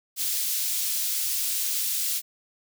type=high-pass noise; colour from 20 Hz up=white; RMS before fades=-27 dBFS; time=0.16-2.22 s; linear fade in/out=50 ms; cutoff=3600 Hz; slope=12 dB/octave; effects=none